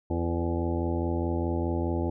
harmonic tone with a mistuned harmonic, 84.8 Hz, E2, 50 cents sharp, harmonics 1 / 2 / 3 / 4 / 5 / 6 / 7 / 9 / 10, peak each -29 / -37 / -33 / -31 / -40 / -38 / -39 / -41 / -40 dBFS, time 0.1-2.1 s, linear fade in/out 5 ms, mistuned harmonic 5, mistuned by +44 cents, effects none

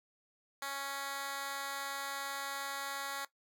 10% pulse tone with high-pass filter, 277.2 Hz, C#4, in tune, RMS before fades -40 dBFS, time 0.62-3.25 s, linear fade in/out 2 ms, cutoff 910 Hz, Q 0.63, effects noise-tail reverb RT60 0.1 s tail -17 dB re dry

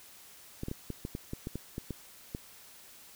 clicks, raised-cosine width 3 ms, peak -23 dBFS, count 12, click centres 0.634 / 0.684 / 0.714 / 0.903 / 1.051 / 1.151 / 1.334 / 1.471 / 1.556 / 1.781 / 1.907 / 2.349 s, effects white hiss -54 dBFS RMS until 3.15 s

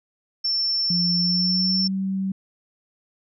sine tone, 5390 Hz, E8, 38 cents sharp, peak -20 dBFS, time 0.44-1.88 s, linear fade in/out 10 ms
sine tone with pitch glide, 176.2 to 192.15 Hz, F3 to G3, +16 to -34 cents, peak -22 dBFS, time 0.9-2.32 s, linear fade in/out 5 ms, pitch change +150 cents, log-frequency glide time 1.19-1.94 s
effects none

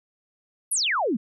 sine exponential sweep, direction down, 11810 to 196 Hz, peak -21 dBFS, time 0.71-1.17 s, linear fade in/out 10 ms, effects none

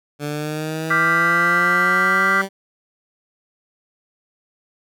15% pulse linear sweep, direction up, 145.8 to 194.8 Hz, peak -17 dBFS, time 0.19-2.49 s, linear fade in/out 50 ms
sine chord, G dominant seventh, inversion second, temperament equal, 1174.7 / 1396.9 / 1568 / 1975.5 Hz, D6 / F6 / G6 / B6, 0 / 0 / 0 / 0 cents, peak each -20 dBFS, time 0.9-2.42 s, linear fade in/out 10 ms
effects none

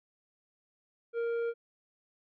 sine tone with tanh clipping, 466.2 Hz, A#4, in tune, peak -31 dBFS, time 1.13-1.54 s, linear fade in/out 50 ms, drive 8 dB, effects none

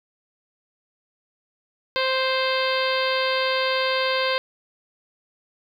harmonic tone, 523.3 Hz, C5, in tune, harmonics 1 / 2 / 3 / 4 / 5 / 6 / 7 / 8 / 9, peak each -24 / -27 / -29 / -30 / -31 / -32 / -32 / -33 / -34 dBFS, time 1.96-4.38 s, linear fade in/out 0 ms, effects 9-bit

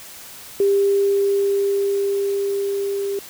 sine tone with level ramp, 398.1 Hz, G4, 27 cents sharp, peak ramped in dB -13 to -21 dBFS, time 0.6-3.19 s, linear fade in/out 2 ms, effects white hiss -39 dBFS RMS until 3.29 s

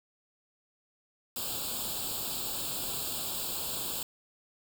white noise with comb filter, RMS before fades -35 dBFS, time 1.36-4.03 s, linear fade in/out 2 ms, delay 0.25 ms, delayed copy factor +0.95, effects none

